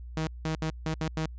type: tone bursts at uneven times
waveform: sawtooth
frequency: 158.3 Hz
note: D#3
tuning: 30 cents sharp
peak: -24 dBFS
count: 6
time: 0.17-0.27 / 0.45-0.55 / 0.62-0.7 / 0.86-0.94 / 1.01-1.08 / 1.17-1.26 s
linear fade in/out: 2 ms
effects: added 60 Hz sine -39 dBFS peak until 1.38 s + resampled to 16000 Hz